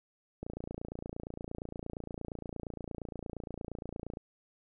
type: click train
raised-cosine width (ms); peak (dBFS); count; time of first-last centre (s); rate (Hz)
2; -26; 108; 0.43-4.171; 28.6
effects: none